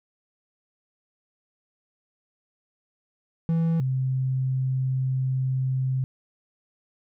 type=tone pair in turn; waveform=triangle / sine; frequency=164.81 / 130.81 Hz; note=E3 / C3; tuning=0 / 0 cents; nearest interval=major third; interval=400 cents; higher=first; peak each=-18 / -22 dBFS; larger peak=first; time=3.49-3.8 / 3.8-6.04 s; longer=second; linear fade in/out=0 ms; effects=none